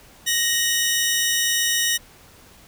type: tone pair together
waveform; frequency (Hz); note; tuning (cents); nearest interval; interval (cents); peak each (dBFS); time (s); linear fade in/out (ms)
15% pulse; 1867.8 / 2965; A#6 / F#7; +3 / +3; minor sixth; 800; -15; 0.26-1.98; 20
effects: pink hiss -49 dBFS RMS until 2.67 s